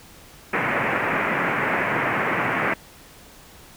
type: band-pass noise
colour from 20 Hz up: white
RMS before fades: -23 dBFS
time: 0.53-2.74 s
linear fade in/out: 5 ms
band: 110 to 2300 Hz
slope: 48 dB/octave
effects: pink hiss -47 dBFS RMS until 3.76 s